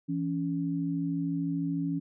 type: tone pair together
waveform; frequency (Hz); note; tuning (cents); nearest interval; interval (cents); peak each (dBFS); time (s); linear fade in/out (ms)
sine; 166.49 / 280; E3 / C#4; +18 / +18; major sixth; 900; -31 / -30; 0.08-2; 20
effects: none